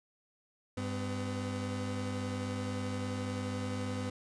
30% pulse tone pair together, 98.9 / 253 Hz, G2 / B3, +16 / +42 cents, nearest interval octave + major third, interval 1626 cents, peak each -34 / -35 dBFS, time 0.77-4.1 s, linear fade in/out 5 ms, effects resampled to 22050 Hz

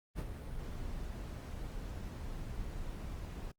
brown noise with ADSR envelope, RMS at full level -34 dBFS, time 0.15-3.52 s, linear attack 41 ms, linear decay 49 ms, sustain -8 dB, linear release 13 ms, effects noise-tail reverb RT60 0.1 s tail -26 dB re dry + Opus 32 kbps

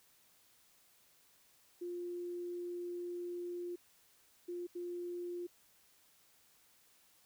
sine tone bursts at uneven times, 351.2 Hz, F4, 10 cents sharp, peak -39 dBFS, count 3, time 1.81-3.76 / 4.48-4.67 / 4.75-5.47 s, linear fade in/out 10 ms, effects white hiss -68 dBFS RMS until 7.25 s

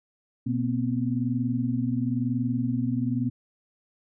sine tone cluster, 121.6 / 237.2 / 258.2 Hz, B2 / A#3 / C4, -26 / +30 / -23 cents, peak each -28 dBFS, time 0.46-3.3 s, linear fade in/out 10 ms, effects none

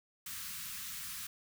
white band-stop noise, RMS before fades -43 dBFS, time 0.26-1.27 s, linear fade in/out 5 ms, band 230 to 1100 Hz, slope 48 dB/octave, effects none

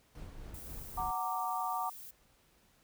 brown noise with tremolo, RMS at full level -45 dBFS, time 0.15-1.11 s, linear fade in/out 2 ms, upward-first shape sine, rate 3.8 Hz, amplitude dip 35%
violet noise, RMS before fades -49 dBFS, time 0.54-2.11 s, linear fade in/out 5 ms
sine chord, Gb augmented, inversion none, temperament equal with one note detuned, 740 / 921.6 / 1174.7 Hz, Gb5 / Bb5 / D6, 0 / -20 / 0 cents, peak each -37 dBFS, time 0.97-1.9 s, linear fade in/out 10 ms
effects pink hiss -68 dBFS RMS until 2.83 s

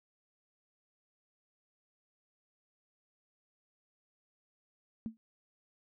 sine tone with exponential decay, 223.6 Hz, A3, 28 cents sharp, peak -31 dBFS, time 5.06-5.17 s, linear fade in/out 0 ms, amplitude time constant 23 ms, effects none

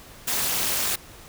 white noise with amplitude modulation, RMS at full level -21 dBFS, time 0.27-0.96 s, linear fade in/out 10 ms, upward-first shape sine, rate 264 Hz, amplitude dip 90%, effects pink hiss -46 dBFS RMS until 1.28 s

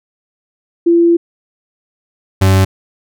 sine / 40% pulse tone pair in turn, 340 / 95.41 Hz, F4 / G2, -46 / -46 cents, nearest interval octave + minor seventh, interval 2200 cents, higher first, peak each -6 dBFS, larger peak neither, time 0.86-1.17 / 2.41-2.65 s, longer first, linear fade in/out 10 ms, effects none

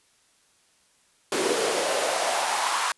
pink noise with high-pass filter sweep, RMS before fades -25 dBFS, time 1.32-2.92 s, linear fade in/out 2 ms, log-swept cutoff 350 to 1100 Hz, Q 3.3, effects white hiss -63 dBFS RMS until 2.97 s + resampled to 24000 Hz

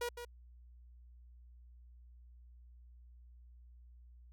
sawtooth tone with echo, 480 Hz, B4, 49 cents flat, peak -32 dBFS, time 0.01-0.09 s, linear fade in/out 5 ms, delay 160 ms, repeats 1, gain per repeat -8 dB, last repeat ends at 0.25 s, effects added 60 Hz sine -55 dBFS peak until 4.32 s

